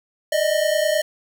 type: tone pair together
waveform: square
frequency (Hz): 600 / 629.5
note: D5 / D#5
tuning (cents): +37 / +20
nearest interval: minor second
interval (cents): 83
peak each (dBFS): -21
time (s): 0.32-1.02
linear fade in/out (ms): 5
effects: 9-bit